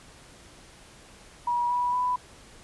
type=tone with pitch steps; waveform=sine; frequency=963 / 978.1 / 993.5 Hz; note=B5 / B5 / B5; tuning=-44 / -17 / +10 cents; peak=-23 dBFS; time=1.47-2.16 s; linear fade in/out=5 ms; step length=230 ms; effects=pink hiss -51 dBFS RMS until 2.63 s + resampled to 24000 Hz